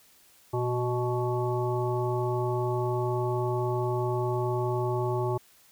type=harmonic tone with a mistuned harmonic; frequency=123.47 Hz; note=B2; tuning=in tune; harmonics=1 / 3 / 5 / 7 / 9; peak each=-29 / -29 / -36 / -34 / -38 dBFS; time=0.53-5.38 s; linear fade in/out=10 ms; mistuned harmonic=1; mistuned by=-44 cents; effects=white hiss -59 dBFS RMS until 5.71 s